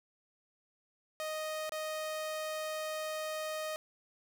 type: tone with dropouts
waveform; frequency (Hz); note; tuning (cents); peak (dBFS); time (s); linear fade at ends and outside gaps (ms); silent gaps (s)
sawtooth; 622.3; D#5; 0; -32; 1.2-3.76; 0; 1.694-1.721
effects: none